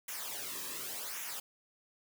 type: noise with flanger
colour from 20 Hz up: white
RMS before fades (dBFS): -41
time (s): 0.08-1.4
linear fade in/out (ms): 5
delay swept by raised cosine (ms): 0.22 to 1.42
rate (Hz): 0.89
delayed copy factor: -0.7
effects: none